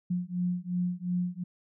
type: beating tone pair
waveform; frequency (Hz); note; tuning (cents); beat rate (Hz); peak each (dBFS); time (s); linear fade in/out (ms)
sine; 177.1 / 179.9; F3 / F#3; +24 / -48; 2.8; -31; 0.1-1.44; 10
effects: none